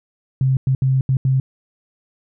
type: tone bursts at uneven times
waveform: sine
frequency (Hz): 132.2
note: C3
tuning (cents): +18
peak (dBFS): -13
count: 5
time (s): 0.41-0.57 / 0.67-0.75 / 0.82-1.01 / 1.09-1.17 / 1.25-1.4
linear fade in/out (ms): 2
effects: none